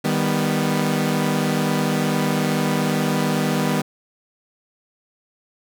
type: chord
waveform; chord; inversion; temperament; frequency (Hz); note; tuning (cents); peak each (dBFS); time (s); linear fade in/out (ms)
sawtooth; Eb augmented; none; equal with one note detuned; 155.56 / 197.93 / 246.9; Eb3 / G3 / B3; 0 / +17 / 0; -19; 0.04-3.82; 10
effects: none